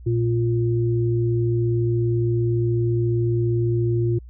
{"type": "tone pair together", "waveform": "sine", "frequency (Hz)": [117.24, 349.2], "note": ["A#2", "F4"], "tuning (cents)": [10, 0], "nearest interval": "octave + perfect fifth", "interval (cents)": 1890, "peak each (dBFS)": [-19, -23], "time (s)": [0.06, 4.19], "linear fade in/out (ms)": 10, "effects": ["added 60 Hz sine -38 dBFS peak until 4.29 s"]}